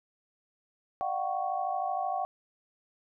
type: tone cluster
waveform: sine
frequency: 603 / 709 / 762 / 1109 Hz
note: D5 / F5 / G5 / C#6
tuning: +46 / +26 / -49 / 0 cents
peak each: -40 / -34 / -31 / -38 dBFS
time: 1.01-2.25 s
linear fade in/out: 0 ms
effects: none